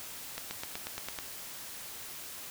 accelerating click train, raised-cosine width 0.2 ms, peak -19 dBFS, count 8, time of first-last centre 0.38-1.188 s, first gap 130 ms, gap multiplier 0.96, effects white hiss -44 dBFS RMS until 2.5 s

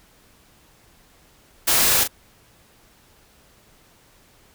white noise with echo, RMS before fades -18 dBFS, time 1.67-2.04 s, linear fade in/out 10 ms, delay 38 ms, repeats 1, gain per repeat -8 dB, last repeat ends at 2.078 s, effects pink hiss -55 dBFS RMS until 4.54 s

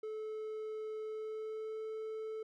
triangle tone with pitch glide, 433.7 to 438.2 Hz, A4 to A4, -25 to -7 cents, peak -37 dBFS, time 0.03-2.43 s, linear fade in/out 5 ms, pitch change +18 cents, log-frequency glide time 1.03-1.82 s, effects none

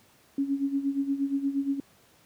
sine tone with tremolo, 277.2 Hz, C#4, in tune, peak -22 dBFS, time 0.38-1.8 s, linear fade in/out 2 ms, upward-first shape sine, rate 8.5 Hz, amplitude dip 75%, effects pink hiss -60 dBFS RMS until 2.25 s + high-pass 100 Hz 12 dB/octave

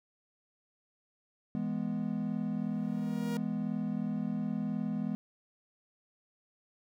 triangle chord, E major, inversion none, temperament equal, 164.81 / 207.7 / 246.9 Hz, E3 / G#3 / B3, 0 / 0 / 0 cents, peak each -36 / -32 / -34 dBFS, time 1.55-5.15 s, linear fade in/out 0 ms
sawtooth tone with exponential growth, 474 Hz, A#4, 29 cents sharp, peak -34 dBFS, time 2.54-3.37 s, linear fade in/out 1 ms, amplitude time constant 180 ms
effects none

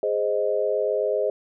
sine chord, Ab major, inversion none, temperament equal, 415.3 / 523.3 / 622.3 Hz, Ab4 / C5 / Eb5, 0 / 0 / 0 cents, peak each -25 dBFS, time 0.03-1.3 s, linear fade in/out 2 ms, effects none

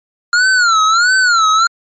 square tone with vibrato, 1396.9 Hz, F6, in tune, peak -9 dBFS, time 0.33-1.67 s, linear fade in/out 2 ms, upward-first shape sine, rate 1.5 Hz, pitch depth 160 cents each way, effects MP3 32 kbps

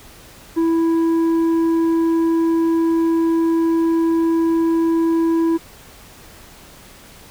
sine tone with tanh clipping, 329.6 Hz, E4, in tune, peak -15 dBFS, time 0.56-5.58 s, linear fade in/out 20 ms, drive 6 dB, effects pink hiss -43 dBFS RMS until 7.3 s

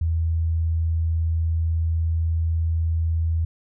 sine tone, 81.8 Hz, E2, 13 cents flat, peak -19 dBFS, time 0.01-3.45 s, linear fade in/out 5 ms, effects none

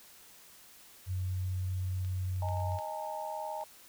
sine tone, 92.5 Hz, F#2, in tune, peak -31 dBFS, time 1.06-2.8 s, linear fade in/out 50 ms
clicks, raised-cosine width 0.2 ms, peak -36 / -41 / -33 / -39 / -38 / -37 / -31 / -37 dBFS, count 8, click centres 2.048 / 2.361 / 2.487 / 2.571 / 2.602 / 2.72 / 2.788 / 3.611 s
sine chord, D# suspended fourth, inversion none, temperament equal with one note detuned, 622.3 / 830.6 / 910 Hz, D#5 / G#5 / A#5, 0 / 0 / -42 cents, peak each -40 dBFS, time 2.42-3.64 s, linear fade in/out 2 ms
effects white hiss -56 dBFS RMS until 3.88 s

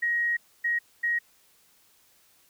sine tone bursts at uneven times, 1888 Hz, A#6, 22 cents sharp, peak -23 dBFS, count 3, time 0.02-0.37 / 0.64-0.79 / 1.03-1.19 s, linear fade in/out 10 ms, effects white hiss -62 dBFS RMS until 2.49 s

